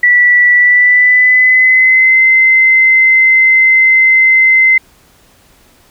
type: tone with pitch glide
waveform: sine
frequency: 1957 to 2065 Hz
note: B6 to C7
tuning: -16 to -23 cents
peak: -4 dBFS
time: 0.03-4.78 s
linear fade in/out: 5 ms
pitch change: +93 cents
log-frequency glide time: 0.54-2.22 s
effects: pink hiss -47 dBFS RMS until 5.9 s